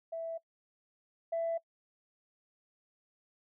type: tone pair in turn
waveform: sine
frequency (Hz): 659.3 / 665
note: E5 / E5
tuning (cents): 0 / +15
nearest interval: unison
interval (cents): 15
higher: second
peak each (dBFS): -35 / -29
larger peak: second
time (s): 0.12-0.38 / 1.32-1.58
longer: neither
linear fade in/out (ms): 10
effects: noise-tail reverb RT60 0.1 s tail -23 dB re dry + tanh soft clip ceiling -27 dBFS